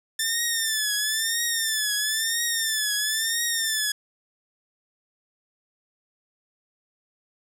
10% pulse tone with vibrato, 1774 Hz, A6, 14 cents sharp, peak -14 dBFS, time 0.19-3.92 s, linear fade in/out 5 ms, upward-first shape triangle, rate 1 Hz, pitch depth 110 cents each way, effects none

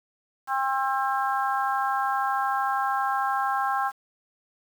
harmonic tone, 267.1 Hz, C4, 36 cents sharp, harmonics 3 / 4 / 5 / 6, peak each -26 / -28 / -30 / -32 dBFS, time 0.47-3.92 s, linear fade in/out 50 ms, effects 8-bit

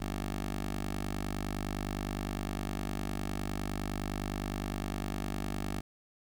10% pulse tone with notch filter, 49.79 Hz, G1, 28 cents sharp, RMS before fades -36 dBFS, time 0-5.81 s, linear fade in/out 10 ms, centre 120 Hz, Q 1.8, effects 11-bit

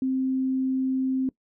sine tone, 262 Hz, C4, 2 cents sharp, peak -22 dBFS, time 0.02-1.29 s, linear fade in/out 2 ms, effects noise-tail reverb RT60 0.1 s tail -21 dB re dry

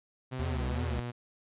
sawtooth tone with pitch glide, 128.8 to 120.87 Hz, C3 to B2, -27 to -37 cents, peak -31 dBFS, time 0.31-1.12 s, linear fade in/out 20 ms, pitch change -110 cents, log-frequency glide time 0.56-0.85 s
square tone with vibrato, 74.1 Hz, D2, 16 cents sharp, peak -32 dBFS, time 0.39-1 s, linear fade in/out 5 ms, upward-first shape triangle, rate 2.8 Hz, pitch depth 270 cents each way
effects resampled to 8000 Hz

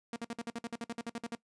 sawtooth tone bursts, 233.1 Hz, A#3, in tune, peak -32 dBFS, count 15, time 0.13-1.352 s, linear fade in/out 2 ms, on 32 ms, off 53 ms, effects noise-tail reverb RT60 0.1 s tail -19 dB re dry + resampled to 22050 Hz

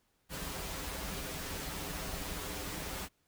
pink noise with comb filter, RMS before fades -40 dBFS, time 0.29-3.09 s, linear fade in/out 50 ms, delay 8.6 ms, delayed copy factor -0.75, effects pink hiss -75 dBFS RMS until 3.27 s

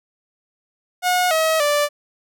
sawtooth tone with pitch steps, 724 / 639 / 586 Hz, F#5 / D#5 / D5, -38 / +46 / -4 cents, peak -12 dBFS, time 1.02-1.89 s, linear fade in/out 50 ms, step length 290 ms, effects none

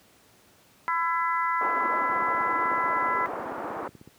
harmonic tone, 334.7 Hz, E4, 26 cents sharp, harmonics 3 / 4 / 5 / 6, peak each -26 / -28 / -36 / -32 dBFS, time 0.88-3.26 s, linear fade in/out 0 ms
white band-pass noise, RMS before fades -34 dBFS, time 1.61-3.88 s, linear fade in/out 2 ms, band 250 to 1200 Hz, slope 24 dB/octave
click train, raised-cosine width 3 ms, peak -32 dBFS, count 33, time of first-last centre 2.1-4.075 s, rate 16.2 Hz
effects pink hiss -58 dBFS RMS until 4.18 s + high-pass 100 Hz 12 dB/octave

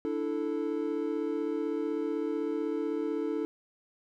triangle chord, D suspended second, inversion none, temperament equal, 293.7 / 329.6 / 440 Hz, D4 / E4 / A4, 0 / 0 / 0 cents, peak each -32 / -32 / -31 dBFS, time 0.05-3.45 s, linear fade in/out 0 ms, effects none

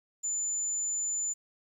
sine tone, 7040 Hz, A8, in tune, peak -29 dBFS, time 0.23-1.34 s, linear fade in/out 20 ms, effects 10-bit

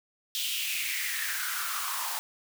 white noise with high-pass filter sweep, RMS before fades -32 dBFS, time 0.35-2.19 s, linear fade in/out 0 ms, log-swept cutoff 3300 to 880 Hz, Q 5, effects none

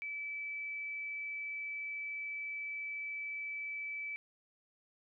sine tone with frequency modulation, 2307 Hz, D7, 31 cents flat, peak -38 dBFS, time 0.02-4.16 s, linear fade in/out 0 ms, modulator 23.3 Hz, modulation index 0.21, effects none

